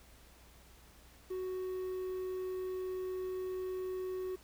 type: tone with quantisation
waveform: triangle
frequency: 371.1 Hz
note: F#4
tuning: 5 cents sharp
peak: -34 dBFS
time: 1.3-4.36 s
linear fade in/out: 10 ms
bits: 10
effects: added 60 Hz sine -61 dBFS peak until 4.43 s + pink hiss -61 dBFS RMS until 4.43 s